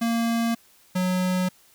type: tone pair in turn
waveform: square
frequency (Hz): 231.1 / 183.42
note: A#3 / F#3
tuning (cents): -15 / -15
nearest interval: major third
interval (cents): 400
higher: first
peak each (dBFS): -22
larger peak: neither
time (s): 0.01-0.55 / 0.95-1.49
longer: neither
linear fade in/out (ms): 10
effects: white hiss -57 dBFS RMS until 1.74 s